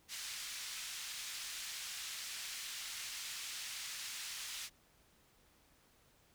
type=band-pass noise; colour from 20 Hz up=white; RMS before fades=-45 dBFS; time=0.08-4.7 s; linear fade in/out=50 ms; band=1800 to 6700 Hz; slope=12 dB/octave; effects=pink hiss -69 dBFS RMS until 6.34 s